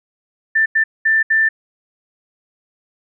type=tone bursts at uneven times; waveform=sine; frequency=1777 Hz; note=A6; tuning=17 cents sharp; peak=-11 dBFS; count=4; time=0.55-0.66 / 0.75-0.84 / 1.05-1.23 / 1.3-1.49 s; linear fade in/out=10 ms; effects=none